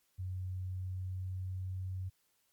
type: tone with pitch glide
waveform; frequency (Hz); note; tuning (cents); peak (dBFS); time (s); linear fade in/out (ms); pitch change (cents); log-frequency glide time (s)
sine; 92.5 to 93.36; F#2 to F#2; 0 to +16; -36; 0.18-2.1; 20; +16; 0.55-1.79
effects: white hiss -75 dBFS RMS until 2.52 s + MP3 96 kbps